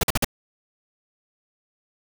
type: noise bursts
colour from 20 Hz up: pink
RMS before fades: -20 dBFS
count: 4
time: 0.01-0.246 s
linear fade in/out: 2 ms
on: 23 ms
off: 48 ms
effects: none